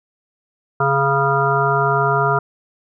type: harmonic tone with a mistuned harmonic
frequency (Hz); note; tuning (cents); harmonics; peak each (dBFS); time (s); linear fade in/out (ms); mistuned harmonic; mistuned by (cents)
138.59; C#3; 0; 1 / 3 / 5 / 7 / 9 / 10; -21 / -21 / -21 / -21 / -21 / -21; 0.8-2.39; 5; 9; -32
effects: none